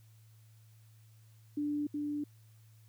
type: tone with echo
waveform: sine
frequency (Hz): 293.7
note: D4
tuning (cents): 0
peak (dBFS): -31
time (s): 1.57-1.87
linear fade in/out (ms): 5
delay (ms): 370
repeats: 1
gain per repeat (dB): -2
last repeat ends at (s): 2.24
effects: added 110 Hz sine -57 dBFS peak until 2.88 s + white hiss -70 dBFS RMS until 2.88 s